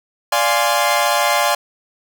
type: chord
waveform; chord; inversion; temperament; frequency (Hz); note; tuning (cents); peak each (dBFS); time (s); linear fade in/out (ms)
sawtooth; D half-diminished seventh; none; equal with one note detuned; 583.6 / 698.5 / 830.6 / 1046.5; D5 / F5 / Ab5 / C6; -11 / 0 / 0 / 0; -16; 0.32-1.55; 5
effects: none